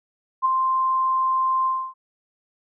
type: tone with ADSR envelope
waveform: sine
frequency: 1046.5 Hz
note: C6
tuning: in tune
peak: -14 dBFS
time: 0.42-1.94 s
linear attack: 32 ms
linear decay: 13 ms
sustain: -4 dB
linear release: 280 ms
effects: none